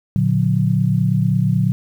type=chord; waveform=sine; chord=Bb augmented; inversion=none; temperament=just; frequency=116.54 / 145.68 / 182.1 Hz; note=Bb2 / D3 / F#3; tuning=0 / -14 / -27 cents; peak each=-18 dBFS; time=0.16-1.72 s; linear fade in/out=0 ms; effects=8-bit